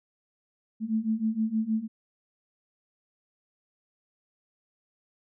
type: beating tone pair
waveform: sine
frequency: 216.8 / 223.2 Hz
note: A3 / A3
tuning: -25 / +25 cents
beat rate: 6.4 Hz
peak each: -29 / -27 dBFS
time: 0.8-1.88 s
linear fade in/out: 50 ms
effects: none